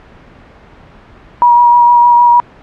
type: tone with vibrato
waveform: sine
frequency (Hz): 959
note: A#5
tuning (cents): +49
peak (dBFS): -3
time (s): 1.42-2.4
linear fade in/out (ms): 0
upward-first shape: sine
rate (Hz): 6.5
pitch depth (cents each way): 14
effects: pink hiss -39 dBFS RMS until 2.62 s + low-pass 2000 Hz 12 dB/octave